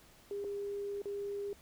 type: tone with dropouts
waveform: sine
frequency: 403.9 Hz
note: G#4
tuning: 48 cents flat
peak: -36 dBFS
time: 0.31-1.53 s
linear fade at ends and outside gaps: 1 ms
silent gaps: 0.442-0.446 / 1.018-1.056 s
effects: pink hiss -61 dBFS RMS until 1.61 s